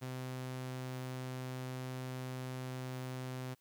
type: tone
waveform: sawtooth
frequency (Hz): 128.5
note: C3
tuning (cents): -31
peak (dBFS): -36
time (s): 0.01-3.55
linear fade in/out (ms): 20
effects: white hiss -75 dBFS RMS until 3.6 s